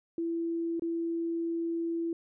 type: tone with dropouts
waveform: sine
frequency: 334.1 Hz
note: E4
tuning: 23 cents sharp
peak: -29 dBFS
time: 0.18-2.13 s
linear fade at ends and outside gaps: 2 ms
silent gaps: 0.796-0.821 s
effects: none